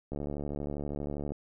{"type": "click train", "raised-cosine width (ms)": 2, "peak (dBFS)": -23, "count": 88, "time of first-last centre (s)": [0.12, 1.32], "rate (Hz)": 72.5, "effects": []}